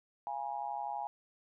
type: tone with amplitude modulation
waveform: sine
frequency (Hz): 826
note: G#5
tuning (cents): -10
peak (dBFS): -31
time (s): 0.27-1.07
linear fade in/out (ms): 0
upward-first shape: sine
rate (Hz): 132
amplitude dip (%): 100
effects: none